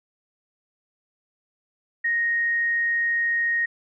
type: tone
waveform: sine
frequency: 1867 Hz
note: A#6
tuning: 2 cents sharp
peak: -20 dBFS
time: 2.04-3.66 s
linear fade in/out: 10 ms
effects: none